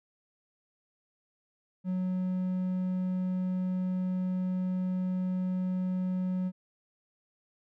triangle tone, 184.1 Hz, F#3, 8 cents flat, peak -26 dBFS, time 1.84-6.52 s, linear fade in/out 50 ms, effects none

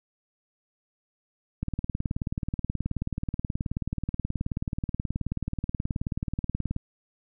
click train, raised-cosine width 5 ms, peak -16 dBFS, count 97, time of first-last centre 1.63-6.764 s, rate 18.7 Hz, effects none

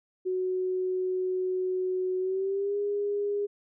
sine tone with pitch glide, 370 to 408.2 Hz, F#4 to G#4, 0 to -30 cents, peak -26 dBFS, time 0.25-3.47 s, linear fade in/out 20 ms, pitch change +170 cents, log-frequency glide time 2.19-2.77 s, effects none

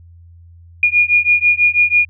sine beating tone pair, 2431 / 2437.1 Hz, D#7 / D#7, -41 / -36 cents, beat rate 6.1 Hz, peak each -13 dBFS, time 0.83-2.05 s, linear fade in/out 2 ms, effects added 85 Hz sine -39 dBFS peak until 2.09 s

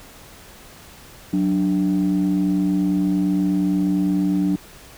sine tone pair together, 185.02 / 293.7 Hz, F#3 / D4, 0 / 0 cents, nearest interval minor sixth, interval 800 cents, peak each -18 dBFS, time 1.33-4.56 s, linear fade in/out 5 ms, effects tanh soft clip ceiling -12 dBFS + pink hiss -44 dBFS RMS until 4.97 s

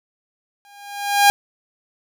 sawtooth tone with exponential growth, 810 Hz, G#5, 43 cents flat, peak -4 dBFS, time 0.65-1.3 s, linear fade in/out 0 ms, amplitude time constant 140 ms, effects none

